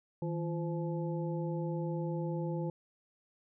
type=harmonic tone with a mistuned harmonic; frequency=172 Hz; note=F3; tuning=26 cents flat; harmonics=1 / 2 / 3 / 5; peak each=-34 / -39 / -41 / -46 dBFS; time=0.22-2.7 s; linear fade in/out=2 ms; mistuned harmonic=1; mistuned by=-120 cents; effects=none